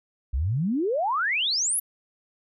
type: exponential sweep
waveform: sine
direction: up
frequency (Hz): 57.9 to 11840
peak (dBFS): -22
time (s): 0.33-1.8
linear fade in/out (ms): 10
effects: none